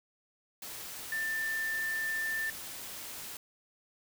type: tone in noise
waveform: sine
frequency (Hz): 1781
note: A6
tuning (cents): +21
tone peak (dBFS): -31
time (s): 1.12-2.5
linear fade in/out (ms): 2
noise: white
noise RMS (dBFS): -43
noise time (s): 0.62-3.37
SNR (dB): +9
effects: none